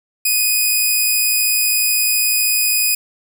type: tone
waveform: 5% pulse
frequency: 2489 Hz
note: D#7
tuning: in tune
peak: -4 dBFS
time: 0.25-2.95 s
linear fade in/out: 5 ms
effects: none